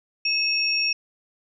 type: tone pair together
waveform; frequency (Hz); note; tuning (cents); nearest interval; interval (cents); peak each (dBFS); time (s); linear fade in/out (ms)
sine; 2591 / 5554; E7 / F8; -30 / -10; octave + minor second; 1320; -23; 0.25-0.93; 5
effects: none